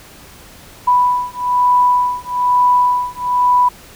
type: beating tone pair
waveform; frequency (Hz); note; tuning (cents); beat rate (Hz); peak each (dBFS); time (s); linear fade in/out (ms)
sine; 987.8 / 988.9; B5 / B5; 0 / +2; 1.1; -14; 0.87-3.69; 10
effects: pink hiss -40 dBFS RMS until 3.95 s